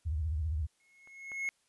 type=tone with vibrato; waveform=sine; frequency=77.78 Hz; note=D#2; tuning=in tune; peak=-30 dBFS; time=0.05-0.67 s; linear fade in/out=20 ms; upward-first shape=sine; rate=15 Hz; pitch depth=170 cents each way
type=tone with exponential growth; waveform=triangle; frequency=2174 Hz; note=C#7; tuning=34 cents flat; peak=-28 dBFS; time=0.8-1.49 s; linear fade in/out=0 ms; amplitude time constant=150 ms
type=clicks; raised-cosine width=0.5 ms; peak=-45 / -36 / -45 dBFS; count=3; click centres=1.074 / 1.318 / 1.452 s
effects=white hiss -73 dBFS RMS until 1.68 s + resampled to 24000 Hz